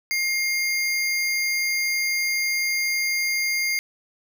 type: tone pair together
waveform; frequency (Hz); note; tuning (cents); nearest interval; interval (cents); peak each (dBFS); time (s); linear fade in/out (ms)
square; 2127 / 4775; C7 / D8; +28 / +28; octave + major second; 1400; -23 / -29; 0.11-3.79; 0
effects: none